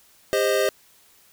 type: chord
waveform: square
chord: C minor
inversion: second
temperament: equal with one note detuned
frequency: 401.6 / 523.3 / 622.3 Hz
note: G4 / C5 / Eb5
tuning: +42 / 0 / 0 cents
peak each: -24 dBFS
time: 0.33-0.69 s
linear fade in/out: 0 ms
effects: white hiss -56 dBFS RMS until 1.32 s